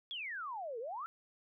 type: exponential two-way sweep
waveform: sine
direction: down then up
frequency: 3453 to 436.5 to 1376 Hz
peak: -39 dBFS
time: 0.11-1.06 s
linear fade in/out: 0 ms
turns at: 0.79 s
effects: none